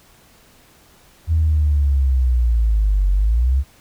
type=linear two-way sweep; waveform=sine; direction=down then up; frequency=82 to 46.25 to 70.1 Hz; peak=-12 dBFS; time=1.27-3.64 s; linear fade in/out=50 ms; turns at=3.11 s; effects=tanh soft clip ceiling -8 dBFS + pink hiss -51 dBFS RMS until 3.8 s